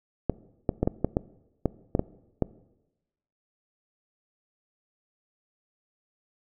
clicks, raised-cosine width 2 ms, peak -9 dBFS, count 10, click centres 0.297 / 0.692 / 0.83 / 0.875 / 1.046 / 1.169 / 1.657 / 1.951 / 1.994 / 2.423 s, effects noise-tail reverb RT60 1.0 s tail -20 dB re dry

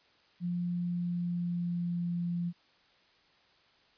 sine tone with pitch glide, 175.5 to 173.18 Hz, F3 to F3, +9 to -14 cents, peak -30 dBFS, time 0.4-2.53 s, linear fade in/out 50 ms, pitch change -23 cents, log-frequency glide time 0.63-2.11 s, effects white hiss -65 dBFS RMS until 3.97 s + resampled to 11025 Hz

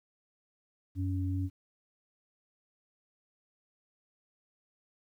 sine tone pair together, 92.5 / 280.6 Hz, F#2 / C#4, 0 / +21 cents, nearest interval octave + perfect fifth, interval 1921 cents, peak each -30 / -36 dBFS, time 0.95-1.5 s, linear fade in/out 50 ms, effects 11-bit

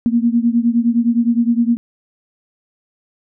sine beating tone pair, 231.6 / 241.3 Hz, A#3 / B3, -11 / -40 cents, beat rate 9.7 Hz, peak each -14 / -16 dBFS, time 0.06-1.77 s, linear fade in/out 0 ms, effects none

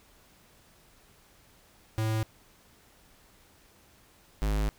square tone pair in turn, 110 / 51.91 Hz, A2 / G#1, 0 / 0 cents, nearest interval octave + minor second, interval 1300 cents, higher first, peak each -27 / -26 dBFS, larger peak second, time 1.98-2.23 / 4.42-4.69 s, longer second, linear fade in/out 0 ms, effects pink hiss -60 dBFS RMS until 4.78 s

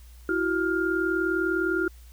sine tone cluster, 330.4 / 370.3 / 1407 Hz, E4 / F#4 / F6, +4 / +1 / +12 cents, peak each -27 dBFS, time 0.29-1.88 s, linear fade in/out 2 ms, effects added 60 Hz sine -45 dBFS peak until 2.12 s + white hiss -58 dBFS RMS until 2.12 s

